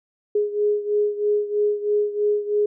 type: beating tone pair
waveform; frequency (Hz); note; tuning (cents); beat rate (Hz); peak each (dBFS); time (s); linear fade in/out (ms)
sine; 415.3 / 418.4; G#4 / G#4; 0 / +13; 3.1; -20 / -24; 0.35-2.66; 5
effects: none